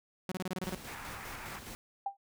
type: tone bursts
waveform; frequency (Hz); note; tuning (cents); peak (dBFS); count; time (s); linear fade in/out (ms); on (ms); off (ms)
sawtooth; 185; F#3; 0; -30; 9; 0.29-0.749; 2; 27; 27
type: noise with tremolo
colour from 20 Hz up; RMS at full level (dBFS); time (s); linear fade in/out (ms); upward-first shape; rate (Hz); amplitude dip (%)
pink; -45; 0.64-1.75; 0; square; 4.9; 35
type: band-pass noise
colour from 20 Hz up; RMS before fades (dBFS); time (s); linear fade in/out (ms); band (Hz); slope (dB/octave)
pink; -47; 0.87-1.59; 2; 780 to 2500; 48
type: tone with exponential decay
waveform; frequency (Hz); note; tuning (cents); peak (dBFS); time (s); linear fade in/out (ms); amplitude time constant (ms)
sine; 793; G5; +20; -28; 2.06-2.17; 5; 22
effects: none